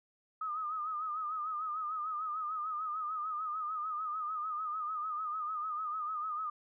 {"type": "tone with vibrato", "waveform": "sine", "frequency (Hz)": 1244.5, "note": "D#6", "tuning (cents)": 0, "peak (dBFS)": -34, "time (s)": [0.41, 6.5], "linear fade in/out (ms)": 5, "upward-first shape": "sine", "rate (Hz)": 6.7, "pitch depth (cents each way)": 71, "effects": []}